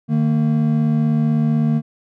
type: tone pair together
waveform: triangle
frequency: 152.03 / 228 Hz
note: D#3 / A#3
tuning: -40 / -38 cents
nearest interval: perfect fifth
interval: 702 cents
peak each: -15 dBFS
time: 0.08-1.82 s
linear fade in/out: 50 ms
effects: none